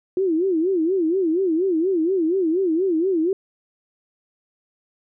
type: tone with vibrato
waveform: sine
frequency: 350 Hz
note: F4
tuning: 4 cents sharp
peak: -17 dBFS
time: 0.17-3.33 s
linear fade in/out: 2 ms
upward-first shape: sine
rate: 4.2 Hz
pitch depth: 190 cents each way
effects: none